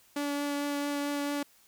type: tone with vibrato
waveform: sawtooth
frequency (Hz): 287.2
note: D4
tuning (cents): -39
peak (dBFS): -26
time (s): 0.16-1.43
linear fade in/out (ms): 5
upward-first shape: triangle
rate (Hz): 4.5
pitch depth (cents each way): 11
effects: white hiss -62 dBFS RMS until 1.67 s